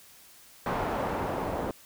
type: noise with low-pass filter sweep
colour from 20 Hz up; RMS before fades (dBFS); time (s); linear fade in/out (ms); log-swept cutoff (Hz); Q
white; -31; 0.66-1.71; 2; 970 to 640; 1.1
effects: white hiss -54 dBFS RMS until 1.85 s